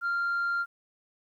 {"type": "tone", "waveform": "sine", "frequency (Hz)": 1391, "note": "F6", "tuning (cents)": -7, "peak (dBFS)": -24, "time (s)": [0.01, 0.66], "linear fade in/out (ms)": 50, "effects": ["tanh soft clip ceiling -24 dBFS", "11-bit"]}